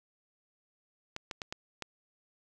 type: clicks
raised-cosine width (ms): 0.2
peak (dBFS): -20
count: 5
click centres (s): 1.164 / 1.312 / 1.418 / 1.525 / 1.823
effects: none

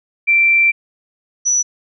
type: tone pair in turn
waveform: sine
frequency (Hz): 2349 / 5919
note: D7 / F#8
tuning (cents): 0 / 0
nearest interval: octave + major third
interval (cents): 1600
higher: second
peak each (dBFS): -9 / -12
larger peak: first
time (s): 0.27-0.72 / 1.45-1.63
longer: first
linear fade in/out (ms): 20
effects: none

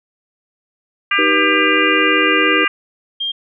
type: harmonic tone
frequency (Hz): 399.5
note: G4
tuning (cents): +33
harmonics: 3 / 4 / 5 / 6 / 7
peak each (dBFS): -19 / -19 / -19 / -19 / -19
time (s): 1.11-2.68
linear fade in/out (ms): 5
type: chord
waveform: sine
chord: Eb augmented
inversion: none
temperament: just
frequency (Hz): 311.1 / 388.9 / 486.1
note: Eb4 / G4 / B4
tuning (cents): 0 / -14 / -28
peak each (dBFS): -19 / -21 / -21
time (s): 1.18-2.65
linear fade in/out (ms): 10
type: tone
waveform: sine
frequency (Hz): 3203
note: G7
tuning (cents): +37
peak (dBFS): -18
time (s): 3.2-3.32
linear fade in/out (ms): 10
effects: none

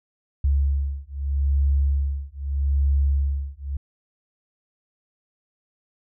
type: beating tone pair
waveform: sine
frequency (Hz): 69.3 / 70.1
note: C#2 / C#2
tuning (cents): 0 / +20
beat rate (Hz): 0.8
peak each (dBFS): -22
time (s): 0.44-3.77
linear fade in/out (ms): 5
effects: none

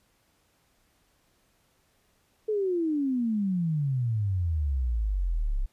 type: exponential sweep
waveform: sine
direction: down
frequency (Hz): 440 to 31.65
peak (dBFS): -24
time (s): 2.48-5.66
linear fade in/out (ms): 10
effects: pink hiss -68 dBFS RMS until 5.72 s + resampled to 32000 Hz

